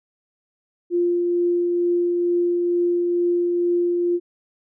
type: tone with tremolo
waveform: sine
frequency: 349.2 Hz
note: F4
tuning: in tune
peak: -16 dBFS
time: 0.9-4.2 s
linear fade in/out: 50 ms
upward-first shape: triangle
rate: 2.2 Hz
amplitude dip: 25%
effects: none

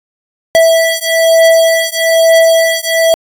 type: beating tone pair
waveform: square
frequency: 656 / 657.1 Hz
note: E5 / E5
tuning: -9 / -6 cents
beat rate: 1.1 Hz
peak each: -10 dBFS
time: 0.55-3.14 s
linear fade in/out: 0 ms
effects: AAC 64 kbps

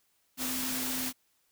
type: tone in noise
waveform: sine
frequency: 256.3 Hz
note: C4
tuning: 36 cents flat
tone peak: -37 dBFS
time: 0.37-1.13 s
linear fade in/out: 50 ms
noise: white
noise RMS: -34 dBFS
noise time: 0.37-1.13 s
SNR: -6 dB
effects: white hiss -72 dBFS RMS until 1.51 s

